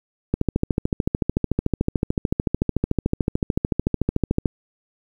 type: click train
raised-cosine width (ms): 3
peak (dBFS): -6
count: 57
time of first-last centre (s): 0.34-4.458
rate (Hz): 13.6
effects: 8-bit